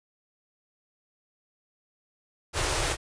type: band-stop noise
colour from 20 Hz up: pink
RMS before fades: -27 dBFS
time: 2.53-2.97 s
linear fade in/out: 50 ms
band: 140 to 320 Hz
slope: 48 dB/octave
effects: resampled to 22050 Hz